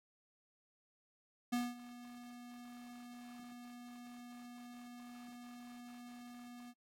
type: tone with ADSR envelope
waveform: square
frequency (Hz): 242.8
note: B3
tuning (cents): -29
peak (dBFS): -33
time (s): 1.52-6.74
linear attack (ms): 13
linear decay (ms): 210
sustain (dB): -18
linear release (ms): 44
effects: AAC 48 kbps